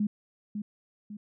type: tone with echo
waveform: sine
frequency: 208.4 Hz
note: G#3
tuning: 6 cents sharp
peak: -24 dBFS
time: 0-0.07 s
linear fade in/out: 5 ms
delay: 550 ms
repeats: 2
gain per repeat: -7 dB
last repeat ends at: 1.17 s
effects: none